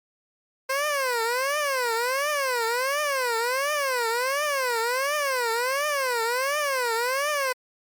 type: tone with vibrato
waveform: 15% pulse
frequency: 521 Hz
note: C5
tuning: 7 cents flat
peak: -17 dBFS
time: 0.69-7.53 s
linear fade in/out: 10 ms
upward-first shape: triangle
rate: 1.4 Hz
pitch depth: 270 cents each way
effects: Opus 48 kbps